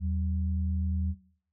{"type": "tone pair together", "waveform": "sine", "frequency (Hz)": [80, 188.52], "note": ["D#2", "F#3"], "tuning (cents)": [49, 33], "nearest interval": "octave + minor third", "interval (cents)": 1484, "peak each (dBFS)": [-27, -34], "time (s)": [0, 1.15], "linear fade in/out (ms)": 50, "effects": ["noise-tail reverb RT60 0.6 s tail -19 dB re dry"]}